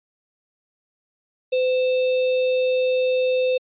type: tone with sample-and-hold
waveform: sine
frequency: 510 Hz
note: C5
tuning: 44 cents flat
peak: -17 dBFS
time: 1.52-3.58 s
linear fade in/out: 10 ms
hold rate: 3150 Hz
effects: resampled to 8000 Hz